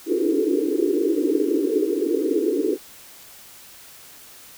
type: band-pass noise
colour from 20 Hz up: pink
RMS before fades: -21 dBFS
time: 0.06-2.78 s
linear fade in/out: 50 ms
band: 280 to 460 Hz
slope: 96 dB/octave
effects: white hiss -45 dBFS RMS until 4.57 s